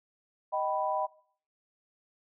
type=chord; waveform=sine; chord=Eb augmented; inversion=none; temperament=equal with one note detuned; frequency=622.3 / 774.5 / 987.8 Hz; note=Eb5 / G5 / B5; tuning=0 / -21 / 0 cents; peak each=-32 dBFS; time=0.52-1.07 s; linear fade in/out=20 ms; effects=noise-tail reverb RT60 0.5 s tail -19 dB re dry